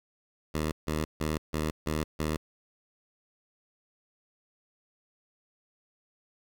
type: tone bursts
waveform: 10% pulse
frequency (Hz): 77.4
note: D#2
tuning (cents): -9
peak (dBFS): -20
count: 6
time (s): 0.54-2.37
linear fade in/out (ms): 10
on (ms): 180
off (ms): 150
effects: 10-bit